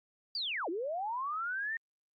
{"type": "linear two-way sweep", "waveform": "sine", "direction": "down then up", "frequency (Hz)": [4829, 311.5, 1850], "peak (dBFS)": -33, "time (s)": [0.35, 1.77], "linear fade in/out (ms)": 2, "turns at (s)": 0.69, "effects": ["Opus 48 kbps"]}